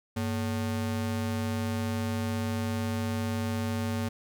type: ring-modulated tone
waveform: square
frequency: 164.81 Hz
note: E3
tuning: in tune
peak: -26 dBFS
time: 0.16-4.09 s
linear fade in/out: 10 ms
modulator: 67.1 Hz
effects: none